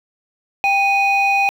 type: tone pair together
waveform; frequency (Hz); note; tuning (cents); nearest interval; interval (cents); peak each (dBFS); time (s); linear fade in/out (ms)
sine; 791 / 2484; G5 / D#7; +15 / -3; octave + minor sixth; 1982; -14; 0.64-1.49; 0
effects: tanh soft clip ceiling -9 dBFS + 7-bit